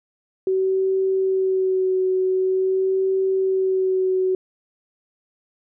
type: tone with vibrato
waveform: sine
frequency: 377.7 Hz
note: F#4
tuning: 36 cents sharp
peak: -17 dBFS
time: 0.47-4.35 s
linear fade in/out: 2 ms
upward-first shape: sine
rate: 0.46 Hz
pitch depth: 19 cents each way
effects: none